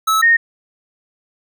square / sine tone pair in turn, 1300 / 1848.9 Hz, E6 / A#6, -24 / -15 cents, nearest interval tritone, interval 609 cents, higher second, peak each -13 / -8 dBFS, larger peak second, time 0.07-0.22 / 0.22-0.37 s, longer neither, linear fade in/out 10 ms, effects none

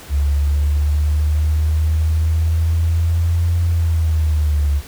sine linear two-way sweep, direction up then down, 70.6 to 85.9 to 70.6 Hz, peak -13 dBFS, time 0.09-4.82 s, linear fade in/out 50 ms, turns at 3.62 s, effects pink hiss -38 dBFS RMS until 4.87 s

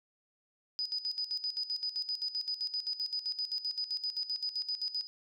sine tone with tremolo, 4978 Hz, D#8, in tune, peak -31 dBFS, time 0.79-5.07 s, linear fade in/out 0 ms, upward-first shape square, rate 7.7 Hz, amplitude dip 75%, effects none

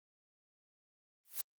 blue noise with exponential growth, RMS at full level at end -33 dBFS, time 1.25-1.41 s, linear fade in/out 0 ms, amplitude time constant 33 ms, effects Opus 32 kbps

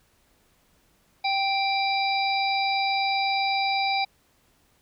harmonic tone with a mistuned harmonic, 784 Hz, G5, in tune, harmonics 1 / 3 / 5 / 6, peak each -24 / -28 / -31 / -32 dBFS, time 1.24-4.05 s, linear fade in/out 10 ms, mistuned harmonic 6, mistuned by +54 cents, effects pink hiss -64 dBFS RMS until 4.81 s

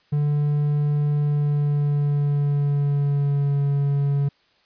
triangle tone with pitch glide, 146.83 to 141.34 Hz, D3 to C#3, 0 to +34 cents, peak -16 dBFS, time 0.12-4.29 s, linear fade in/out 10 ms, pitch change -66 cents, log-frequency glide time 1.19-3.61 s, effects white hiss -61 dBFS RMS until 4.65 s + resampled to 11025 Hz

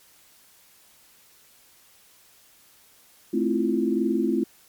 sine chord, F major seventh, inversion first, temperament just, 218.3 / 261.9 / 327.4 / 349.2 Hz, A3 / C4 / E4 / F4, -13 / +2 / -12 / 0 cents, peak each -26 dBFS, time 3.33-4.44 s, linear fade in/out 10 ms, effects white hiss -56 dBFS RMS until 4.68 s + MP3 96 kbps

